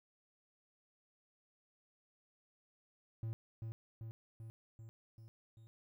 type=tone with echo; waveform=triangle; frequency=112.7 Hz; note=A2; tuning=42 cents sharp; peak=-36 dBFS; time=3.23-3.33 s; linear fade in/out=0 ms; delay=390 ms; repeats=6; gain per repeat=-3 dB; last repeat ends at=5.67 s; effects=13-bit